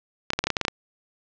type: clicks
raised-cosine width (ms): 0.2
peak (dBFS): -5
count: 10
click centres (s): 0.304 / 0.334 / 0.39 / 0.44 / 0.47 / 0.503 / 0.568 / 0.613 / 0.651 / 0.682
effects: low-pass 6000 Hz 12 dB/octave